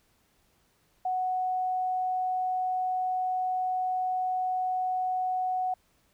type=tone; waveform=sine; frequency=740 Hz; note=F#5; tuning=in tune; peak=-26 dBFS; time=1.05-5.74 s; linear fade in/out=5 ms; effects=pink hiss -68 dBFS RMS until 6.13 s